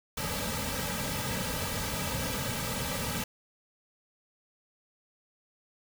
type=noise with comb filter; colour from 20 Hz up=pink; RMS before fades=-33 dBFS; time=0.17-3.24 s; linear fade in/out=5 ms; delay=2.8 ms; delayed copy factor=-1; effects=none